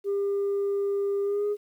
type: tone with pitch glide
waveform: sine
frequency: 400 to 413.6 Hz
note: G4 to G#4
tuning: +35 to -7 cents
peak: -22 dBFS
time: 0.04-1.57 s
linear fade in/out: 50 ms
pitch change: +58 cents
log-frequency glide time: 1.23-1.46 s
effects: tanh soft clip ceiling -22 dBFS + 10-bit